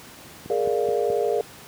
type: click train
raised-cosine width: 3 ms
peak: -23 dBFS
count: 4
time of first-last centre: 0.46-1.101 s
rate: 4.68 Hz
type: chord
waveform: sine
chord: Bb dominant seventh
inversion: third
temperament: equal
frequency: 415.3 / 466.2 / 587.3 / 698.5 Hz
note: Ab4 / Bb4 / D5 / F5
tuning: 0 / 0 / 0 / 0 cents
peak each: -24 / -24 / -28 / -29 dBFS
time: 0.5-1.41 s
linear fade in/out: 2 ms
effects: pink hiss -44 dBFS RMS until 1.67 s + high-pass 100 Hz 12 dB/octave